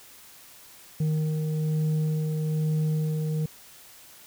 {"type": "tone with frequency modulation", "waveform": "sine", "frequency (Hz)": 155.56, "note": "D#3", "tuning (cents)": 0, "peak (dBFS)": -23, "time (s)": [1, 3.46], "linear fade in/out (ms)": 5, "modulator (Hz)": 310, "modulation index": 0.39, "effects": ["white hiss -50 dBFS RMS until 4.26 s"]}